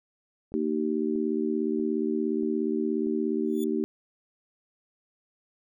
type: click train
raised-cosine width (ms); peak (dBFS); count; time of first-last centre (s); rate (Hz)
2; -37; 5; 0.52-3.068; 1.57
type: harmonic tone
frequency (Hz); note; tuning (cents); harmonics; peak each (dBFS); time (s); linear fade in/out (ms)
77; D#2; -17; 3 / 4 / 5; -29 / -29 / -29; 0.54-3.84; 0
type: tone with exponential growth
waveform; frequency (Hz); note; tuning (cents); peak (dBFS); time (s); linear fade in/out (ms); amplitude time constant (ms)
5% pulse; 3461; A7; -29; -31; 3.45-3.64; 2; 40
effects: none